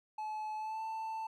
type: tone with pitch glide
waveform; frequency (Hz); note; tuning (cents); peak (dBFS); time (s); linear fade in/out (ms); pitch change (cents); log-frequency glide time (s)
triangle; 860 to 886.2; A5 to A5; -40 to +12; -35; 0.18-1.27; 5; +52; 0.56-0.83
effects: none